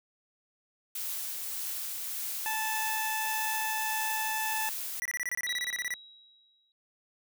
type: noise with tremolo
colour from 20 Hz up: blue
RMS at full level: -35 dBFS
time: 0.95-5 s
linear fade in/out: 5 ms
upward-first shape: triangle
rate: 1.7 Hz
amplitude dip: 25%
type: tone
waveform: 20% pulse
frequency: 875 Hz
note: A5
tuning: 10 cents flat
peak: -26 dBFS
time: 2.46-4.69 s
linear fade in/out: 0 ms
type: tone bursts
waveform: square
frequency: 1956 Hz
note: B6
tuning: 17 cents flat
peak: -31 dBFS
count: 16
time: 5.02-5.939 s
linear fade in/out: 0 ms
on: 34 ms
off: 25 ms
type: tone with exponential decay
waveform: sine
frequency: 3854 Hz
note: B7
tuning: 43 cents flat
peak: -31 dBFS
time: 5.47-6.72 s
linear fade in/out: 1 ms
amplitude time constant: 270 ms
effects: none